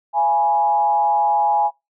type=tone with frequency modulation; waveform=sine; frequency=830.6 Hz; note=G#5; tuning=in tune; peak=-14 dBFS; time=0.13-1.71 s; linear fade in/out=50 ms; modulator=147 Hz; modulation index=0.56; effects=noise-tail reverb RT60 0.2 s tail -22 dB re dry

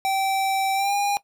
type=tone with pitch glide; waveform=square; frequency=775 to 810.2 Hz; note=G5 to G#5; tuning=-20 to -43 cents; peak=-21 dBFS; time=0.05-1.17 s; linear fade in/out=0 ms; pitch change=+77 cents; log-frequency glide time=0.74-0.95 s; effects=noise-tail reverb RT60 0.1 s tail -17 dB re dry

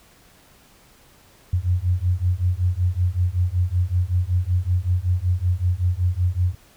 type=beating tone pair; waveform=sine; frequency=87.31 / 92.61 Hz; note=F2 / F#2; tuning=0 / +2 cents; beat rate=5.3 Hz; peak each=-21 dBFS; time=1.53-6.55 s; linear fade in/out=5 ms; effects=pink hiss -53 dBFS RMS until 6.76 s

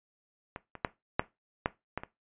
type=clicks; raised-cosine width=0.5 ms; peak=-23 / -27 / -12 / -9 / -11 / -17 / -24 dBFS; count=7; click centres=0.561 / 0.753 / 0.848 / 1.195 / 1.659 / 1.976 / 2.035 s; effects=noise-tail reverb RT60 0.2 s tail -17 dB re dry + resampled to 8000 Hz

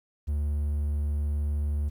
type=tone; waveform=triangle; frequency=73.42 Hz; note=D2; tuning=in tune; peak=-23 dBFS; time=0.27-1.9 s; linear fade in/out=20 ms; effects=10-bit

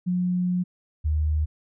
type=tone pair in turn; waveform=sine; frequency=179.8 / 76.61 Hz; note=F#3 / D#2; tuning=-49 / -26 cents; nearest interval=octave + minor third; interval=1477 cents; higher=first; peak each=-21 / -20 dBFS; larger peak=second; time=0.06-0.64 / 1.04-1.46 s; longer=first; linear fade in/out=20 ms; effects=none

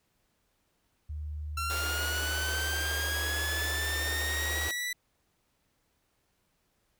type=tone; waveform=sine; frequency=75.4 Hz; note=D2; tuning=46 cents sharp; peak=-34 dBFS; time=1.09-4.69 s; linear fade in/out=10 ms
type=linear sweep; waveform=sawtooth; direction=up; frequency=1354 to 1979 Hz; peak=-28 dBFS; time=1.57-4.93 s; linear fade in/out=5 ms
type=high-pass noise; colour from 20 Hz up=pink; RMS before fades=-38 dBFS; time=1.7-4.71 s; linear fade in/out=0 ms; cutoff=300 Hz; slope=48 dB/octave
effects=pink hiss -74 dBFS RMS until 6.99 s

